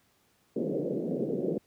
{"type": "band-pass noise", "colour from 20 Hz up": "white", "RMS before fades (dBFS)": -31, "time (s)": [0.56, 1.58], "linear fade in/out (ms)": 2, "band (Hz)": [150, 520], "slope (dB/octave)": 48, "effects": ["pink hiss -68 dBFS RMS until 1.66 s", "high-pass 80 Hz 12 dB/octave"]}